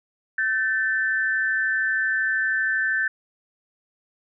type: tone pair together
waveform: sine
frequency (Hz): 1535 / 1767.7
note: G6 / A6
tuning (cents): -37 / +8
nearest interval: major second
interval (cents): 245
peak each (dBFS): -23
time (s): 0.38-3.08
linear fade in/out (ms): 5
effects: none